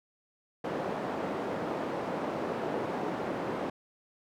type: band-pass noise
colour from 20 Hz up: white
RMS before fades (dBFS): -34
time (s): 0.64-3.7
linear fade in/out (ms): 5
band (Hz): 200 to 650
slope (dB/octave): 12
effects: none